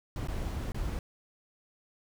brown noise with dropouts, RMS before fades -34 dBFS, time 0.16-0.99 s, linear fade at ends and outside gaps 1 ms, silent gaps 0.274-0.284 / 0.72-0.745 s, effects none

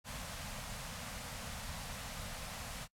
pink band-stop noise, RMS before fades -44 dBFS, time 0.04-2.88 s, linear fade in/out 50 ms, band 250 to 500 Hz, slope 48 dB/octave, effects noise-tail reverb RT60 0.1 s tail -22 dB re dry + low-pass 12000 Hz 12 dB/octave

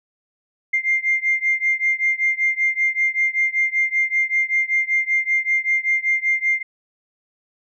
sine beating tone pair, 2100 / 2105.2 Hz, C7 / C7, +6 / +10 cents, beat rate 5.2 Hz, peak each -19 / -20 dBFS, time 0.73-6.63 s, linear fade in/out 10 ms, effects tanh soft clip ceiling -9 dBFS

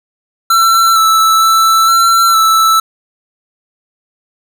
square tone with pitch steps, 1346 / 1316 / 1325 / 1351 / 1318 Hz, E6 / E6 / E6 / E6 / E6, +36 / -3 / +9 / +42 / -1 cents, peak -7 dBFS, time 0.5-2.8 s, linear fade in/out 5 ms, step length 460 ms, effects none

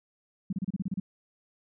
sine tone bursts, 190 Hz, F#3, 46 cents sharp, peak -27 dBFS, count 9, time 0.5-1 s, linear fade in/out 5 ms, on 28 ms, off 31 ms, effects none

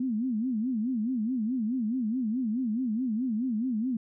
sine tone with vibrato, 235.8 Hz, A#3, 20 cents sharp, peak -26 dBFS, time 0-3.97 s, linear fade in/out 5 ms, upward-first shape sine, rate 4.7 Hz, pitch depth 200 cents each way, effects none

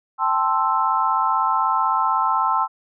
sine chord, A minor seventh, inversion third, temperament equal, 784 / 880 / 1046.5 / 1318.5 Hz, G5 / A5 / C6 / E6, 0 / 0 / 0 / 0 cents, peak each -26 / -22 / -21 / -22 dBFS, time 0.18-2.68 s, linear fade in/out 50 ms, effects none

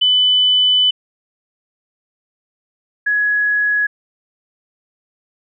sine tone pair in turn, 3000 / 1678.4 Hz, F#7 / G#6, +23 / +18 cents, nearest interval minor seventh, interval 1005 cents, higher first, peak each -10 / -13 dBFS, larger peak first, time 0.01-0.91 / 3.06-3.87 s, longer first, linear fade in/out 10 ms, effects none

